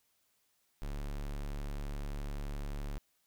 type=tone; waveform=square; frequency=35.82 Hz; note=D1; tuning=42 cents flat; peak=-37 dBFS; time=0.82-2.98 s; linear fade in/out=0 ms; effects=white hiss -75 dBFS RMS until 3.26 s